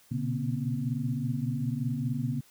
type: tone cluster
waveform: sine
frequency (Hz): 121.4 / 126.5 / 142.4 / 238.7 / 262.1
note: B2 / B2 / C#3 / A#3 / C4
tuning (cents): -29 / +42 / +47 / +41 / +3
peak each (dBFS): -34 / -37 / -32 / -33 / -39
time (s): 0.11-2.41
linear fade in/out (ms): 10
effects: white hiss -60 dBFS RMS until 2.5 s

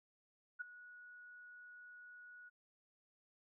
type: tone with ADSR envelope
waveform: sine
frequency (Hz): 1462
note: F#6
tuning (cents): -21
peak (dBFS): -38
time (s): 0.59-2.5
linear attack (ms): 21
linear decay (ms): 12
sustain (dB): -16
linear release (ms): 22
effects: none

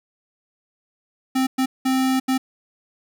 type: tone bursts at uneven times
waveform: square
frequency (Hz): 261.7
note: C4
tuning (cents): 0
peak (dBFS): -18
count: 4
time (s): 1.35-1.47 / 1.58-1.66 / 1.85-2.2 / 2.28-2.38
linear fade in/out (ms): 10
effects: 9-bit

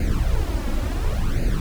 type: noise with flanger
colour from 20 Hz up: brown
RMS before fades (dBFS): -21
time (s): 0-1.6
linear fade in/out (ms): 2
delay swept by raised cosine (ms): 0.44 to 3.64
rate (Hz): 0.7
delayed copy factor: +0.75
effects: none

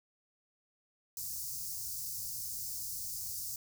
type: band-stop noise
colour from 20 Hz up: white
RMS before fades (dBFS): -40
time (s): 1.17-3.56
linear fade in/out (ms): 2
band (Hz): 150 to 4800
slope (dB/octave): 48
effects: none

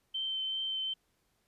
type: tone with vibrato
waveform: sine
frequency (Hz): 3099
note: G7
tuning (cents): -21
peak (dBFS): -32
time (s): 0.14-0.94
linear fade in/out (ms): 10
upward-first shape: triangle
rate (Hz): 2.6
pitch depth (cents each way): 13
effects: pink hiss -75 dBFS RMS until 1.47 s + resampled to 32000 Hz

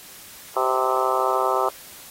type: harmonic tone with a mistuned harmonic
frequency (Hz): 129.8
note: C3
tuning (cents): -13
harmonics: 3 / 4 / 5 / 6 / 7 / 8 / 9 / 10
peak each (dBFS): -27 / -27 / -27 / -27 / -27 / -27 / -27 / -27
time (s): 0.56-1.69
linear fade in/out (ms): 5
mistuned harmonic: 9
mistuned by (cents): +21
effects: white hiss -43 dBFS RMS until 2.1 s + AAC 48 kbps

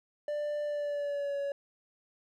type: tone with pitch glide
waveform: triangle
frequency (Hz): 591 to 562.7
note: D5 to C#5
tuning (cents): +11 to +26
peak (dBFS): -29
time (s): 0.28-1.52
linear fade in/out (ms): 2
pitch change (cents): -85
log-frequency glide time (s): 0.64-1.39
effects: none

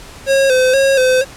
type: tone with vibrato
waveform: square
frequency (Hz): 528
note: C5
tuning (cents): +16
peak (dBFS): -10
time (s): 0.26-1.25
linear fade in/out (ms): 50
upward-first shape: square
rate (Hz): 2.1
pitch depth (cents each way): 51
effects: pink hiss -36 dBFS RMS until 1.36 s + low-pass 10000 Hz 12 dB/octave

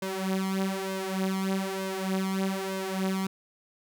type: tone with flanger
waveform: sawtooth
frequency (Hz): 191.2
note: G3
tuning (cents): -43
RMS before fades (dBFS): -30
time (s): 0.02-3.27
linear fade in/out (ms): 5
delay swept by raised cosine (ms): 1.9 to 6.2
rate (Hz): 1.1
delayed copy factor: +0.8
effects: none

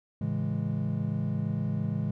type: chord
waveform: triangle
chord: A major seventh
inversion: none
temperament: equal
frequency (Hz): 110 / 138.59 / 164.81 / 207.7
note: A2 / C#3 / E3 / G#3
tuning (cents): 0 / 0 / 0 / 0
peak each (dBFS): -31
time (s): 0.21-2.11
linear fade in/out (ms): 5
effects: none

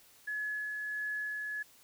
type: tone with tremolo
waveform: sine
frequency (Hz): 1700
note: G#6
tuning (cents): +40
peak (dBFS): -33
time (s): 0.27-1.63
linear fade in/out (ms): 10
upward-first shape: sine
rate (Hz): 1.5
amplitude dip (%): 25
effects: white hiss -61 dBFS RMS until 1.83 s

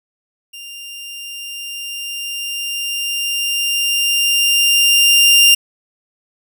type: tone with level ramp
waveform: sawtooth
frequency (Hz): 2794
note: F7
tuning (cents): 0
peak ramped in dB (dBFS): -28 to -3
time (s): 0.53-5.55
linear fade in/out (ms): 10
effects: none

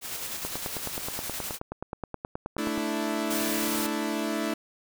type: noise with tremolo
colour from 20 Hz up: white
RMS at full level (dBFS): -34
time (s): 0.01-1.59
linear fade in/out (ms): 50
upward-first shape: square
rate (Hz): 9.8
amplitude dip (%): 30
type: click train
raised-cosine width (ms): 1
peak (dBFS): -19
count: 23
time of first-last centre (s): 0.45-2.778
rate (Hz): 9.45
type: chord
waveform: sawtooth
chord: A suspended fourth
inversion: none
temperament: equal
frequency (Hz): 220 / 293.7 / 329.6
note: A3 / D4 / E4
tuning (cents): 0 / 0 / 0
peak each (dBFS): -28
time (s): 2.58-4.54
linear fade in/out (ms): 5
type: noise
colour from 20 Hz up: white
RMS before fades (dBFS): -32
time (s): 3.3-3.87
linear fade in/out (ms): 10
effects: none

